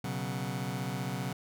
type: chord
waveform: sawtooth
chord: B suspended second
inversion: none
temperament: just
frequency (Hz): 123.47 / 138.9 / 185.21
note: B2 / C#3 / F#3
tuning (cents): 0 / +4 / +2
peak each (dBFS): -33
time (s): 0.04-1.33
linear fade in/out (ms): 5
effects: none